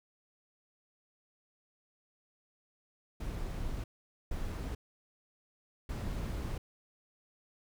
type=noise bursts at uneven times; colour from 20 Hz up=brown; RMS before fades=-37 dBFS; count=3; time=3.2-3.84 / 4.31-4.75 / 5.89-6.58 s; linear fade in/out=5 ms; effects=none